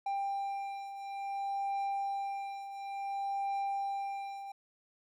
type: beating tone pair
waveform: triangle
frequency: 792 / 792.57 Hz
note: G5 / G5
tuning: +18 / +19 cents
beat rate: 0.57 Hz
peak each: -33 / -39 dBFS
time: 0.06-4.52 s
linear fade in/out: 5 ms
effects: none